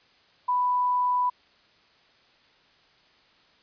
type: tone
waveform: sine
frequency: 991 Hz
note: B5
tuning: 6 cents sharp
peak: -21 dBFS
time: 0.48-1.3 s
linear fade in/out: 10 ms
effects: white hiss -60 dBFS RMS until 3.62 s + resampled to 11025 Hz